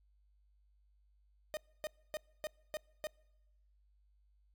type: tone bursts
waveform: 45% pulse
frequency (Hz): 614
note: D#5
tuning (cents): -23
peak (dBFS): -37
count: 6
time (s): 1.54-3.07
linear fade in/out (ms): 0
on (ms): 30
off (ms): 270
effects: noise-tail reverb RT60 1.0 s tail -26 dB re dry + added 50 Hz sine -67 dBFS peak until 4.54 s